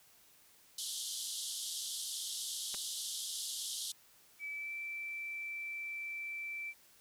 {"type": "band-pass noise", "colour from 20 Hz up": "pink", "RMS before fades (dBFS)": -41, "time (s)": [0.78, 3.92], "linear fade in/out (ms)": 5, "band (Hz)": [3100, 12000], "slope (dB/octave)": 96}
{"type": "clicks", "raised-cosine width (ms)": 0.3, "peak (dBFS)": -30, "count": 2, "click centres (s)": [2.742, 2.747]}
{"type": "tone with pitch glide", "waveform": "sine", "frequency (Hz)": [2300, 2332], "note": ["D7", "D7"], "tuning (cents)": [-37, -13], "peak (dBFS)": -39, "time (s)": [4.39, 6.74], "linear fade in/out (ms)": 50, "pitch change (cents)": 24, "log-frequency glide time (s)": [4.5, 4.73]}
{"effects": ["white hiss -64 dBFS RMS until 7 s"]}